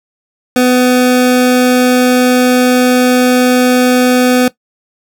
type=tone; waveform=25% pulse; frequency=250.6 Hz; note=B3; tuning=25 cents sharp; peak=-3 dBFS; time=0.56-4.48 s; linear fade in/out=2 ms; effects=noise-tail reverb RT60 0.1 s tail -18 dB re dry